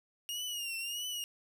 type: tone with vibrato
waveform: sawtooth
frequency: 2840 Hz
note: F7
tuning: 28 cents sharp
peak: -33 dBFS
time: 0.29-1.24 s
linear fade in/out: 0 ms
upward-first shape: triangle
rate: 1.6 Hz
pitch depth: 100 cents each way
effects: none